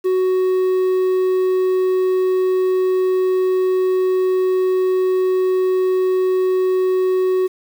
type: tone with quantisation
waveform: triangle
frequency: 371.6 Hz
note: F#4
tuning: 7 cents sharp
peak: -12 dBFS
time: 0.04-7.48 s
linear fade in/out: 20 ms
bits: 7
effects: none